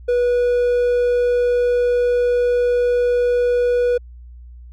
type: tone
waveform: triangle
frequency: 487.6 Hz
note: B4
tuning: 22 cents flat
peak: -12 dBFS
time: 0.08-3.98 s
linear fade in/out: 10 ms
effects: added 60 Hz sine -36 dBFS peak until 4.72 s